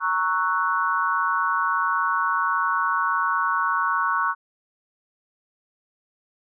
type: chord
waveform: sine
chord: F# dominant seventh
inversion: first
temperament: equal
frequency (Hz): 932.3 / 1108.7 / 1318.5 / 1480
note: A#5 / C#6 / E6 / F#6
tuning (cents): 0 / 0 / 0 / 0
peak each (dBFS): -28 / -23 / -28 / -25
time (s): 0-4.35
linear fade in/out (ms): 50
effects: none